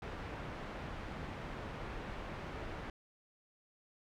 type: low-pass noise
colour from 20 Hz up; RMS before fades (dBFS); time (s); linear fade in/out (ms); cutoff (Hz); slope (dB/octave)
pink; -44; 0.02-2.9; 2; 2100; 12
effects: none

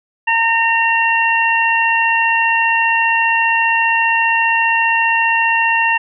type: harmonic tone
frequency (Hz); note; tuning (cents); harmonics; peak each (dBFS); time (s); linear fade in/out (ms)
915; A#5; -32; 1 / 2 / 3; -16 / -16 / -16; 0.27-5.98; 10
effects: none

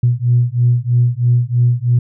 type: beating tone pair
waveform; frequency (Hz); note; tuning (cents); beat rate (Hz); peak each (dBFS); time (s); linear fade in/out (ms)
sine; 119.9 / 123; A#2 / B2; +49 / -7; 3.1; -13; 0.03-1.99; 5
effects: tanh soft clip ceiling -3 dBFS

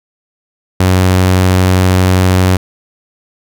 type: tone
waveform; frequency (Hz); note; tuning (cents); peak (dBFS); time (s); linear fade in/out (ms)
sawtooth; 92.5; F#2; 0; -3; 0.8-2.57; 5
effects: none

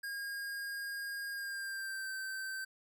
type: tone with pitch glide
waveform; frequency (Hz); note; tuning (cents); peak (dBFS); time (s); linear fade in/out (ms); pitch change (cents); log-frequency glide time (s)
square; 1624 to 1550.7; G#6 to G6; -39 to -19; -39; 0.03-2.65; 10; -80; 1.31-2.13
effects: none

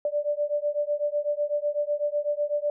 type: beating tone pair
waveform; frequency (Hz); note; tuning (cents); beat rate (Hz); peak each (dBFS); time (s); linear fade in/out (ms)
sine; 584 / 592; D5 / D5; -10 / +14; 8; -27 / -27; 0.05-2.7; 2
effects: none

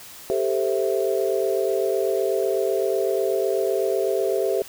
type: chord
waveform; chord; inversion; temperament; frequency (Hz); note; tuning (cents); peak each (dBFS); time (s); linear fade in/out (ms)
sine; A minor seventh; third; equal; 392 / 440 / 523.3 / 659.3; G4 / A4 / C5 / E5; 0 / 0 / 0 / 0; -23 / -26 / -26 / -27; 0.3-4.62; 0
effects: white hiss -42 dBFS RMS until 4.68 s

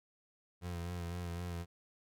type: tone with vibrato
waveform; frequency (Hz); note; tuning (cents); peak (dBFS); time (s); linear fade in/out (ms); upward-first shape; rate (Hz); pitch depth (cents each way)
30% pulse; 87; F2; -6; -36; 0.61-1.66; 50; sine; 3.9; 41
effects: none

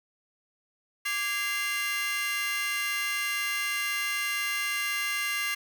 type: tone cluster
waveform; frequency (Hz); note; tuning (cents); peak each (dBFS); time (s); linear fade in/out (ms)
40% pulse; 1173 / 1647 / 2075 / 2783; D6 / G#6 / C7 / F7; -2 / -15 / -15 / -7; -37 / -34 / -30 / -32; 1.05-5.55; 10
effects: 9-bit

